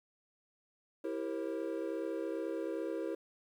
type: chord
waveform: triangle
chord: C dominant seventh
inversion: first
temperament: equal with one note detuned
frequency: 329.6 / 392 / 466.2 / 535.5 Hz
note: E4 / G4 / Bb4 / C5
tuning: 0 / 0 / 0 / +40 cents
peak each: -37 / -40 / -39 / -40 dBFS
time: 1.04-3.15 s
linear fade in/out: 5 ms
effects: 11-bit

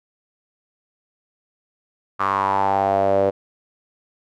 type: tone with band-pass filter sweep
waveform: sawtooth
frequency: 98 Hz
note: G2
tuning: in tune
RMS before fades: -19 dBFS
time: 2.19-3.31 s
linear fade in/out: 20 ms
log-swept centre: 1200 to 530 Hz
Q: 6.2
effects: none

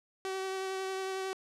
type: tone with vibrato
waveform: sawtooth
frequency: 381.2 Hz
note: G4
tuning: 48 cents flat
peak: -30 dBFS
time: 0.25-1.33 s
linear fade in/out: 0 ms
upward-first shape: triangle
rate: 11 Hz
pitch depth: 15 cents each way
effects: low-pass 9000 Hz 12 dB/octave

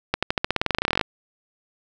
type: accelerating click train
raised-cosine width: 0.3 ms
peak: -4 dBFS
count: 21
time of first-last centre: 0.14-1.012 s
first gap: 86 ms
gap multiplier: 0.92
effects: none

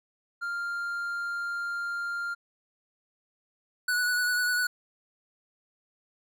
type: tone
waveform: triangle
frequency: 1396.9 Hz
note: F6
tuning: in tune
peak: -28 dBFS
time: 0.41-2.35 s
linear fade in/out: 20 ms
type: tone with vibrato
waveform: square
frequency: 1474 Hz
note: F#6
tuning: 7 cents flat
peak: -25 dBFS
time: 3.88-4.67 s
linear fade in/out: 5 ms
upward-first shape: sine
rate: 10 Hz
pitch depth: 21 cents each way
effects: none

